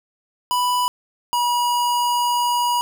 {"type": "tone pair in turn", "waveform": "square", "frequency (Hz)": [988, 966.6], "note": ["B5", "B5"], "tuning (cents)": [0, -38], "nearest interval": "unison", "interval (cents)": 38, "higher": "first", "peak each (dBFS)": -18, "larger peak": "neither", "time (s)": [[0.51, 0.88], [1.33, 2.81]], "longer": "second", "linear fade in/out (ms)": 0, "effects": []}